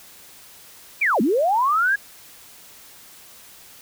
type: linear two-way sweep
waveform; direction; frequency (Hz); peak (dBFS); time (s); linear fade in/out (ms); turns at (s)
sine; down then up; 2481 to 196 to 1673; -16; 1.01-1.96; 10; 1.21
effects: white hiss -46 dBFS RMS until 3.81 s